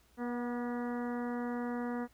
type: harmonic tone with a mistuned harmonic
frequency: 241.4 Hz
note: B3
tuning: 39 cents flat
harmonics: 1 / 2 / 3 / 4 / 5 / 6 / 7 / 8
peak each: -35 / -41 / -45 / -47 / -49 / -51 / -52 / -53 dBFS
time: 0.17-2.08 s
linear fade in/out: 50 ms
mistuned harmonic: 3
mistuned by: +19 cents
effects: added 59 Hz sine -68 dBFS peak until 2.13 s + pink hiss -68 dBFS RMS until 2.13 s